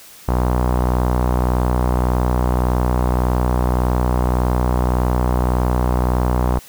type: tone with low-pass filter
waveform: sawtooth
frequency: 61.74 Hz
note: B1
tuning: in tune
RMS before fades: -17 dBFS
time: 0.28-6.59 s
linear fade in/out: 5 ms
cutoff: 1000 Hz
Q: 2.1
effects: white hiss -42 dBFS RMS until 6.68 s